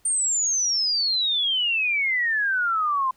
sine exponential sweep, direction down, 8920 to 1024 Hz, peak -20 dBFS, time 0.05-3.11 s, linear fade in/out 5 ms, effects pink hiss -62 dBFS RMS until 3.16 s

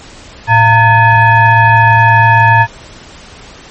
sine tone with frequency modulation, 913 Hz, A#5, 36 cents flat, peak -3 dBFS, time 0.47-2.67 s, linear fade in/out 50 ms, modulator 801 Hz, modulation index 1.2, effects pink hiss -34 dBFS RMS until 3.7 s + MP3 32 kbps

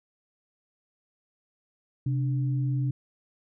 sine tone pair together, 131.12 / 293.7 Hz, C3 / D4, +4 / 0 cents, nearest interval octave + major second, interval 1396 cents, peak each -24 / -36 dBFS, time 2.06-2.91 s, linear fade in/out 5 ms, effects none

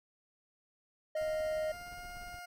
triangle tone, 622.3 Hz, D#5, in tune, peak -30 dBFS, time 1.15-1.72 s, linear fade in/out 5 ms
20% pulse tone with pitch glide, 698.5 to 709.1 Hz, F5 to F5, 0 to +26 cents, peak -40 dBFS, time 1.16-2.46 s, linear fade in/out 10 ms, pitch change +26 cents, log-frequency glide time 1.57-1.97 s
brown noise with tremolo, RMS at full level -50 dBFS, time 1.21-2.39 s, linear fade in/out 2 ms, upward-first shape sine, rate 17 Hz, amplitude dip 65%
effects none

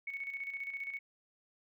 sine tone with tremolo, 2217 Hz, C#7, in tune, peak -36 dBFS, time 0.07-0.99 s, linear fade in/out 5 ms, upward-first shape square, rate 15 Hz, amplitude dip 55%, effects none

